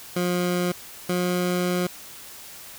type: tone pair in turn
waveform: 20% pulse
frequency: 177.9 / 179.03 Hz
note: F3 / F3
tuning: +32 / +43 cents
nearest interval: unison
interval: 11 cents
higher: second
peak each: -17 dBFS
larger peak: neither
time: 0.16-0.72 / 1.09-1.87 s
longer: second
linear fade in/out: 5 ms
effects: white hiss -42 dBFS RMS until 2.78 s